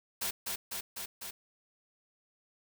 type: noise with echo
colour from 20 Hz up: white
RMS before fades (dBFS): -34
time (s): 0.21-0.31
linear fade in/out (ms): 10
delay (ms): 250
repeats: 4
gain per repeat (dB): -2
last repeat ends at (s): 1.31
effects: none